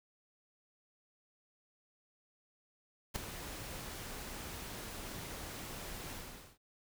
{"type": "noise with ADSR envelope", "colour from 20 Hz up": "pink", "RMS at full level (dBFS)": -34, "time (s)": [3.14, 6.58], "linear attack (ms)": 20, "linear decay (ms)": 4, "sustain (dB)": -11, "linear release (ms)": 460, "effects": []}